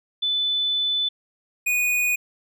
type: tone pair in turn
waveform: sine / square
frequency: 3500 / 2475 Hz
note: A7 / D#7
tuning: -10 / -10 cents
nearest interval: tritone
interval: 600 cents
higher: first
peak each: -20 dBFS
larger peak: neither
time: 0.22-1.09 / 1.66-2.16 s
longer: first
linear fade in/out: 10 ms
effects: none